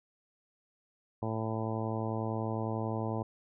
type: harmonic tone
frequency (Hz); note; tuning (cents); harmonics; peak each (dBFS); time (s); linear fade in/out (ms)
111; A2; +16; 1 / 2 / 3 / 4 / 5 / 6 / 7 / 8 / 9; -35 / -38 / -40 / -41 / -42 / -43 / -43 / -44 / -45; 1.22-3.23; 5
effects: none